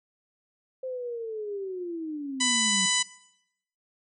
sine linear sweep, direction down, 523.3 to 182.2 Hz, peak -31 dBFS, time 0.83-2.86 s, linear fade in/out 5 ms
harmonic tone, 996 Hz, B5, 14 cents sharp, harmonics 1 / 2 / 3 / 4 / 5 / 6 / 7 / 8 / 9, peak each -35 / -30 / -29 / -31 / -33 / -33 / -29 / -34 / -33 dBFS, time 2.4-3.03 s, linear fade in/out 10 ms
effects noise-tail reverb RT60 0.8 s tail -19 dB re dry

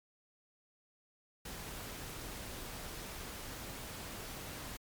pink noise, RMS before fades -45 dBFS, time 1.45-4.77 s, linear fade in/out 5 ms, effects MP3 96 kbps

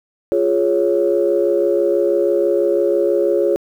sine chord, Db major, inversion first, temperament equal, 349.2 / 415.3 / 554.4 Hz, F4 / Ab4 / Db5, 0 / 0 / 0 cents, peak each -17 dBFS, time 0.32-3.56 s, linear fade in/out 0 ms, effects tanh soft clip ceiling -4 dBFS + 8-bit

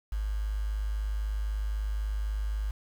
sine tone with quantisation, 51.91 Hz, G#1, in tune, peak -28 dBFS, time 0.12-2.71 s, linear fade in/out 5 ms, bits 8, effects none

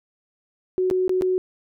sine tone with dropouts, 370 Hz, F#4, in tune, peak -18 dBFS, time 0.78-1.38 s, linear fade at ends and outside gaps 0 ms, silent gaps 0.901-0.911 / 1.08-1.094 / 1.211-1.221 s, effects none

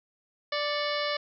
harmonic tone with a mistuned harmonic, 587.3 Hz, D5, in tune, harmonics 1 / 2 / 3 / 4 / 5 / 6 / 7 / 8 / 9, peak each -31 / -34 / -36 / -37 / -38 / -39 / -39 / -40 / -41 dBFS, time 0.52-1.17 s, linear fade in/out 5 ms, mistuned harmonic 4, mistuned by -98 cents, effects none

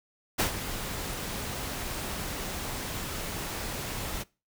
pink noise with ADSR envelope, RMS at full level -24 dBFS, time 0.38-4.24 s, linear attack 19 ms, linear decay 110 ms, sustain -11 dB, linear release 23 ms, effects noise-tail reverb RT60 0.3 s tail -23 dB re dry

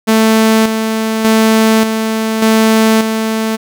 sawtooth tone with tremolo, 221.1 Hz, A3, 9 cents sharp, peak -3 dBFS, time 0.07-3.57 s, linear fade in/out 20 ms, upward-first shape square, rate 0.85 Hz, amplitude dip 50%, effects none

